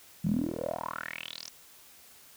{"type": "tone with band-pass filter sweep", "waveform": "10% pulse", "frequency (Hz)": 40.35, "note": "E1", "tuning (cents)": -36, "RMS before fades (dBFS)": -34, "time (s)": [0.24, 1.5], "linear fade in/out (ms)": 10, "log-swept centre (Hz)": [170, 6100], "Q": 7.1, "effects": ["white hiss -55 dBFS RMS until 2.36 s"]}